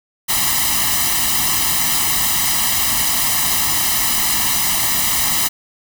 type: noise with comb filter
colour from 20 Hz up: white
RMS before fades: -17 dBFS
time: 0.28-5.49 s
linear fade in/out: 20 ms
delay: 1 ms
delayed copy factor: +0.85
effects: none